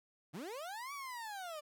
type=linear two-way sweep; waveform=30% pulse; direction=up then down; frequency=126.9 to 1160 to 581 Hz; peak=-40 dBFS; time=0.33-1.61 s; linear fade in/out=20 ms; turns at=0.93 s; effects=none